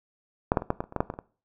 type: clicks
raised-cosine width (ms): 1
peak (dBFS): -6 / -7 / -20 / -9 / -14 / -30 / -27 / -13 / -8 / -17 / -27 / -22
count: 12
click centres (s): 0.519 / 0.572 / 0.621 / 0.704 / 0.805 / 0.84 / 0.924 / 0.963 / 1.005 / 1.101 / 1.139 / 1.189
effects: noise-tail reverb RT60 0.4 s tail -19 dB re dry